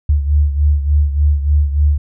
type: beating tone pair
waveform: sine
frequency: 72.6 / 76 Hz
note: D2 / D#2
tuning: -19 / -40 cents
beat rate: 3.4 Hz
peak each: -11 / -17 dBFS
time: 0.09-1.98 s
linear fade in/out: 5 ms
effects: none